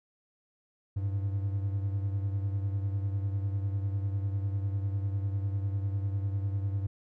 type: beating tone pair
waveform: triangle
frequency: 98 / 108 Hz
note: G2 / A2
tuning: 0 / -32 cents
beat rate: 10 Hz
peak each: -27 / -35 dBFS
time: 0.96-6.87 s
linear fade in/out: 10 ms
effects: none